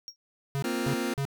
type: tone with exponential decay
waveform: triangle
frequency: 5588 Hz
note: F8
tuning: in tune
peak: -32 dBFS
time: 0.08-0.16 s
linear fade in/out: 0 ms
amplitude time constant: 17 ms
type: tone bursts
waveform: square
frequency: 138.59 Hz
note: C#3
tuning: in tune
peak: -28 dBFS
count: 3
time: 0.55-1.252 s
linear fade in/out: 0 ms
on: 74 ms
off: 240 ms
type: chord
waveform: sawtooth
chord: Bb suspended second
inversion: none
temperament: just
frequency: 233.1 / 262.2 / 349.6 Hz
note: Bb3 / C4 / F4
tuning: 0 / +4 / +2 cents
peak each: -28 dBFS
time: 0.64-1.14 s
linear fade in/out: 5 ms
effects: none

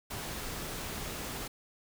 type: noise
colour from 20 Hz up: pink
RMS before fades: -39 dBFS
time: 0.1-1.48 s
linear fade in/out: 10 ms
effects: none

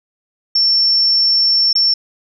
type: tone with dropouts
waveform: sine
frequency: 5420 Hz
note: E8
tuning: 47 cents sharp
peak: -10 dBFS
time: 0.55-1.94 s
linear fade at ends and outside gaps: 5 ms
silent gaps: 1.73-1.752 s
effects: none

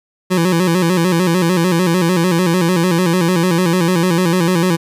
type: tone with vibrato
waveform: 25% pulse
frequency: 175.4 Hz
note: F3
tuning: 8 cents sharp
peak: -8 dBFS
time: 0.3-4.77 s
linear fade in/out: 20 ms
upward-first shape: square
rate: 6.7 Hz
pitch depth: 88 cents each way
effects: resampled to 32000 Hz

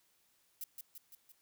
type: noise with echo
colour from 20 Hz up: violet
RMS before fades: -42 dBFS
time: 0.61-0.64 s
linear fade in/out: 2 ms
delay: 170 ms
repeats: 4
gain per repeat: -4 dB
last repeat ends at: 1.32 s
effects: white hiss -73 dBFS RMS until 1.41 s

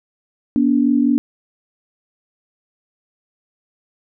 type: tone pair together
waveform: sine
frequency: 241.7 / 286.7 Hz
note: B3 / D4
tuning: -37 / -42 cents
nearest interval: minor third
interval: 295 cents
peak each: -15 dBFS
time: 0.56-1.18 s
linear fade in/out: 0 ms
effects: none

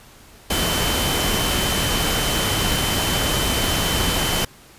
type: tone in noise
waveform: sine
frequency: 3060 Hz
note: G7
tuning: 42 cents flat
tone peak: -26 dBFS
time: 0.5-4.45 s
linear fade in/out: 5 ms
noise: pink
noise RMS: -21 dBFS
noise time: 0.5-4.45 s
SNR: -8 dB
effects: pink hiss -47 dBFS RMS until 4.78 s + resampled to 32000 Hz

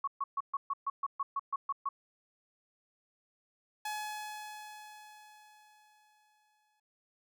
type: tone bursts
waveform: sine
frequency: 1108.7 Hz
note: C#6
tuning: in tune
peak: -30 dBFS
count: 12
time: 0.04-1.89 s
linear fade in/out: 5 ms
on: 35 ms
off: 130 ms
type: tone with exponential decay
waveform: sawtooth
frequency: 848 Hz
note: G#5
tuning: 36 cents sharp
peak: -31 dBFS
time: 3.85-6.8 s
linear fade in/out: 5 ms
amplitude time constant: 640 ms
effects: none

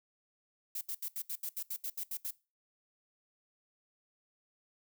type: noise bursts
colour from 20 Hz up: violet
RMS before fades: -38 dBFS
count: 12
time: 0.75-2.308 s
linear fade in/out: 5 ms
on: 62 ms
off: 74 ms
effects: noise-tail reverb RT60 0.3 s tail -21 dB re dry

